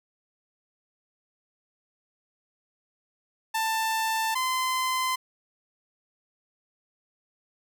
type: tone pair in turn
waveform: sawtooth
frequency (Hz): 888 / 1030.3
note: A5 / C6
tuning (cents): +16 / -27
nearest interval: minor third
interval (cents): 257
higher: second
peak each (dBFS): -21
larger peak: neither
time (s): 3.54-4.35 / 4.35-5.16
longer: neither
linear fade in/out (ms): 10
effects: none